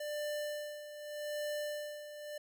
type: tone with tremolo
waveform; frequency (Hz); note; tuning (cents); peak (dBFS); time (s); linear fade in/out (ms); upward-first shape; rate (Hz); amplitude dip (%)
square; 594; D5; +20; -36; 0-2.38; 5; sine; 0.83; 70
effects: none